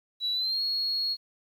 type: tone with pitch glide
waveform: sine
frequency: 3932 to 4313 Hz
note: B7 to C#8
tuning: -8 to -48 cents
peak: -25 dBFS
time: 0.2-1.17 s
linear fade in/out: 50 ms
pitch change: +160 cents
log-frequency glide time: 0.33-0.61 s
effects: tanh soft clip ceiling -21 dBFS + 10-bit